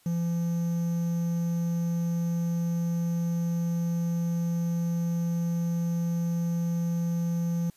triangle tone with quantisation, 170 Hz, F3, 46 cents flat, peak -23 dBFS, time 0.06-7.7 s, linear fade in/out 2 ms, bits 8, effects white hiss -62 dBFS RMS until 7.76 s + resampled to 32000 Hz

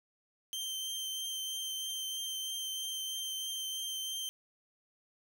sawtooth tone with vibrato, 3131 Hz, G7, 3 cents flat, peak -33 dBFS, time 0.53-4.29 s, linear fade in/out 0 ms, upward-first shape triangle, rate 3.1 Hz, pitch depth 15 cents each way, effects none

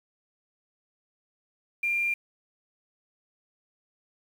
sine tone with quantisation, 2389 Hz, D7, 29 cents sharp, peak -24 dBFS, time 1.83-2.14 s, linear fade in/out 5 ms, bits 8, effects none

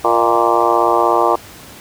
harmonic tone with a mistuned harmonic, 116.54 Hz, A#2, in tune, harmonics 3 / 4 / 5 / 6 / 7 / 8 / 9 / 10, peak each -19 / -19 / -19 / -19 / -19 / -19 / -19 / -19 dBFS, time 0.04-1.36 s, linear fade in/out 10 ms, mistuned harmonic 5, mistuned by +62 cents, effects pink hiss -37 dBFS RMS until 1.8 s + high-pass 60 Hz 12 dB/octave

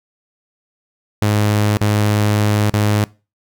sawtooth tone with dropouts, 104.8 Hz, G#2, 16 cents sharp, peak -9 dBFS, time 1.22-3.04 s, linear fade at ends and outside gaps 0 ms, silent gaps 1.77-1.811 / 2.697-2.738 s, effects noise-tail reverb RT60 0.3 s tail -22 dB re dry

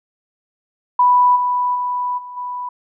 sine tone with level steps, 987.8 Hz, B5, in tune, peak -9 / -15 / -18 / -30 / -23 dBFS, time 0.99-2.69 s, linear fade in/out 5 ms, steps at 1.35 / 1.74 / 2.17 / 2.36 s, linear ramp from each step 20 ms, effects none

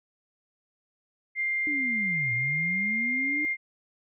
sine tone with pitch glide, 2100 to 2113 Hz, C7 to C7, +6 to +16 cents, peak -25 dBFS, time 1.35-3.57 s, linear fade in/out 50 ms, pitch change +10 cents, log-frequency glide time 2.09-2.28 s
sine linear two-way sweep, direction down then up, 304.4 to 115.7 to 304.4 Hz, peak -32 dBFS, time 1.67-3.45 s, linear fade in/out 0 ms, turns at 2.33 s
effects none

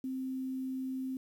sine tone with quantisation, 261.6 Hz, C4, in tune, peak -34 dBFS, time 0.04-1.17 s, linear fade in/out 2 ms, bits 10, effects none

